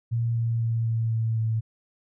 sine tone with pitch steps, 116.54 / 115.53 / 114.54 / 113.55 / 112.57 / 111.6 Hz, A#2 / A#2 / A#2 / A#2 / A2 / A2, 0 / -15 / -30 / -45 / +40 / +25 cents, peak -22 dBFS, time 0.11-1.61 s, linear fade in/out 20 ms, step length 250 ms, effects none

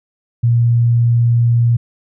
sine tone, 118.2 Hz, A#2, 24 cents sharp, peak -9 dBFS, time 0.43-1.77 s, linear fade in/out 10 ms, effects none

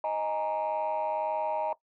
sine chord, D# suspended fourth, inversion none, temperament equal, 622.3 / 830.6 / 932.3 Hz, D#5 / G#5 / A#5, 0 / 0 / 0 cents, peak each -30 / -32 / -30 dBFS, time 0.04-1.73 s, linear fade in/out 2 ms, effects noise-tail reverb RT60 0.1 s tail -17 dB re dry + tanh soft clip ceiling -23 dBFS

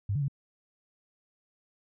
sine tone with pitch steps, 100 / 144.8 / 138.3 Hz, G2 / D3 / C#3, +35 / -24 / -4 cents, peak -26 dBFS, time 0.09-0.282 s, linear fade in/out 5 ms, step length 64 ms, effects none

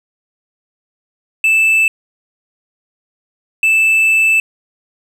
triangle tone bursts at uneven times, 2637 Hz, E7, in tune, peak -7 dBFS, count 2, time 1.44-1.88 / 3.63-4.4 s, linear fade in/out 2 ms, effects none

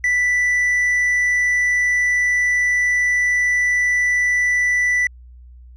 triangle tone, 1975.5 Hz, B6, in tune, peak -13 dBFS, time 0.04-5.07 s, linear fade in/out 2 ms, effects added 61 Hz sine -39 dBFS peak until 5.76 s + resampled to 22050 Hz

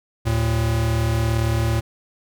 square tone pair together, 75.7 / 113.33 Hz, D#2 / A#2, -47 / -48 cents, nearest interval perfect fifth, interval 699 cents, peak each -24 / -20 dBFS, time 0.25-1.81 s, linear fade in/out 20 ms, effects none

